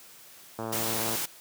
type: click train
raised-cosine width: 1 ms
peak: -20 dBFS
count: 64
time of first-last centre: 0.59-1.152 s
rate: 112 Hz
type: noise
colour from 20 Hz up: white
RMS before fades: -31 dBFS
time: 0.72-1.26 s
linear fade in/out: 10 ms
effects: white hiss -51 dBFS RMS until 1.4 s + high-pass 100 Hz 12 dB/octave